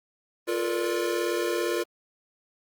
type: chord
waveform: square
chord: Bb major seventh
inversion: second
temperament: equal with one note detuned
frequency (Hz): 349.2 / 440 / 477.6 / 587.3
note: F4 / A4 / Bb4 / D5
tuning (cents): 0 / 0 / +42 / 0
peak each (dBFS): -29 / -34 / -31 / -35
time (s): 0.47-1.84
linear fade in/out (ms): 20
effects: Opus 32 kbps